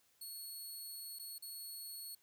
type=tone with dropouts; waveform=10% pulse; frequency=4354 Hz; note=C#8; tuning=32 cents flat; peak=-39 dBFS; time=0.21-2.15 s; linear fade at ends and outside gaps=5 ms; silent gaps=1.188-1.195 / 1.383-1.422 s; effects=white hiss -73 dBFS RMS until 2.22 s